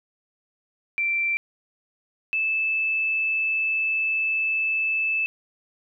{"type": "tone pair in turn", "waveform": "sine", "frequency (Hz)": [2349, 2625], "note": ["D7", "E7"], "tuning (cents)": [0, -8], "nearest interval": "major second", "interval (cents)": 192, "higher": "second", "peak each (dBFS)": -21, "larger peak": "neither", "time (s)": [[0.98, 1.37], [2.33, 5.26]], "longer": "second", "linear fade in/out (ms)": 0, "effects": []}